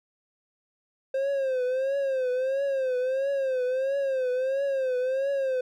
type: tone with vibrato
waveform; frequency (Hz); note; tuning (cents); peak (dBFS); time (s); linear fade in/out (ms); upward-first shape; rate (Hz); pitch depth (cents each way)
triangle; 528; C5; +16; -22; 1.14-5.61; 5; triangle; 1.5; 110
effects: none